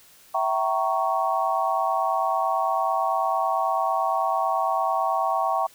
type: chord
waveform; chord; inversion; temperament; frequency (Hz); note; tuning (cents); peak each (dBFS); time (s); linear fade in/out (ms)
sine; E diminished seventh; none; equal with one note detuned; 659.3 / 768.3 / 932.3 / 1108.7; E5 / G5 / Bb5 / Db6; 0 / -35 / 0 / 0; -27 / -25 / -28 / -26; 0.34-5.67; 10
effects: white hiss -53 dBFS RMS until 5.74 s